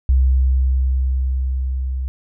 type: tone with level ramp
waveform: sine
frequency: 65 Hz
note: C2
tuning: 11 cents flat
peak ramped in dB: -10 to -20 dBFS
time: 0.09-2.08 s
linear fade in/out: 0 ms
effects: none